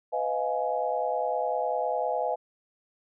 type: chord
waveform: sine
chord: F half-diminished seventh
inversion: second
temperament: just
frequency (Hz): 502.9 / 628.6 / 698.5 / 838.1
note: Cb5 / Eb5 / F5 / Ab5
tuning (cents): +31 / +18 / 0 / +16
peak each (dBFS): -31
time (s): 0.12-2.36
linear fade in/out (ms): 20
effects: none